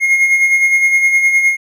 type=tone with tremolo; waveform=triangle; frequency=2146 Hz; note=C7; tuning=43 cents sharp; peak=-5 dBFS; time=0-1.57 s; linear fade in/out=50 ms; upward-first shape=sine; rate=9.7 Hz; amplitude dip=50%; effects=none